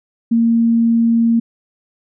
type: tone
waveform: sine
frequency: 230.7 Hz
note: A#3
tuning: 18 cents flat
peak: -10 dBFS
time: 0.31-1.4 s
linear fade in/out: 10 ms
effects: none